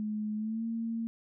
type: tone with pitch glide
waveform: sine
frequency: 212.8 to 228.1 Hz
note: G#3 to A#3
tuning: +42 to -37 cents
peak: -31 dBFS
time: 0-1.07 s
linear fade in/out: 0 ms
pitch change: +121 cents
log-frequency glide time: 0.36-0.64 s
effects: none